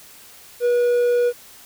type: tone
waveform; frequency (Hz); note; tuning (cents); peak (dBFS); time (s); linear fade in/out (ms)
triangle; 484.1; B4; -35; -13; 0.6-1.33; 50
effects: white hiss -45 dBFS RMS until 1.65 s